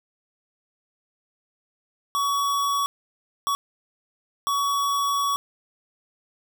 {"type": "tone bursts at uneven times", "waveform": "square", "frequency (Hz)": 1127, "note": "C#6", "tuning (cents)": 28, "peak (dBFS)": -22, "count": 3, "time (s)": [[2.15, 2.86], [3.47, 3.55], [4.47, 5.36]], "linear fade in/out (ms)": 0, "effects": []}